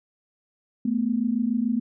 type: tone pair together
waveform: sine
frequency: 220 / 246.9 Hz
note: A3 / B3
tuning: 0 / 0 cents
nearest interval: major second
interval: 200 cents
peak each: -24 dBFS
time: 0.85-1.8 s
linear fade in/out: 5 ms
effects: none